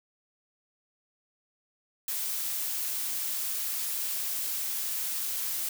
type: noise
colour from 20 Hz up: blue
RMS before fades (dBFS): -32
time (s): 2.08-5.69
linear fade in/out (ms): 2
effects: none